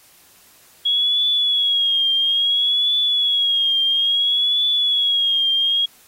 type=tone with vibrato; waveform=sine; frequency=3322 Hz; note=G#7; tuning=in tune; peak=-15 dBFS; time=0.85-5.86 s; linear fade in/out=10 ms; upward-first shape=triangle; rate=0.59 Hz; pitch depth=74 cents each way; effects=white hiss -51 dBFS RMS until 6.07 s + AAC 48 kbps